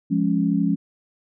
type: chord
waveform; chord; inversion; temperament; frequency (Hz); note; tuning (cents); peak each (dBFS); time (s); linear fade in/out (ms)
sine; Db major; first; equal; 174.61 / 207.7 / 277.2; F3 / Ab3 / Db4; 0 / 0 / 0; -22; 0.1-0.76; 20
effects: none